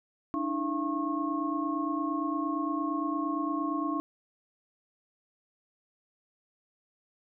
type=tone cluster; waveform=sine; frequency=290.5 / 319.2 / 680 / 1088 Hz; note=D4 / D#4 / F5 / C#6; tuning=-19 / +44 / -46 / -33 cents; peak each=-32 / -33 / -40 / -33 dBFS; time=0.34-4 s; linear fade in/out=0 ms; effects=none